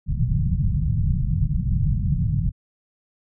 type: low-pass noise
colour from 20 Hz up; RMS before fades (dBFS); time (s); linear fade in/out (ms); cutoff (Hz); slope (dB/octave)
white; -21; 0.06-2.52; 50; 170; 48
effects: none